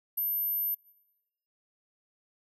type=tone; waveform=sine; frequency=13000 Hz; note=G#9; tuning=38 cents flat; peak=-27 dBFS; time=0.17-0.75 s; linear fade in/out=10 ms; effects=noise-tail reverb RT60 0.9 s tail -23 dB re dry